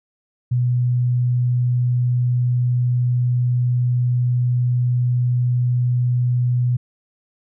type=tone; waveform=sine; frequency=123.3 Hz; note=B2; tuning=2 cents flat; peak=-15 dBFS; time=0.51-6.77 s; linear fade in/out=10 ms; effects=none